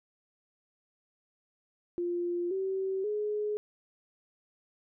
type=tone with pitch steps; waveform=sine; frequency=349.2 / 383 / 420.1 Hz; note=F4 / G4 / G#4; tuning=0 / -40 / +20 cents; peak=-29 dBFS; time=1.98-3.57 s; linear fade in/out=0 ms; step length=530 ms; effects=none